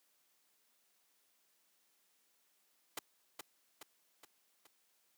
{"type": "noise with echo", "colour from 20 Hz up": "pink", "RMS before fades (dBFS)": -40, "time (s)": [2.97, 2.99], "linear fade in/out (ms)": 5, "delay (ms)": 420, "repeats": 4, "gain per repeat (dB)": -5, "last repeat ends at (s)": 4.67, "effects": ["white hiss -75 dBFS RMS until 5.17 s", "high-pass 200 Hz 12 dB/octave"]}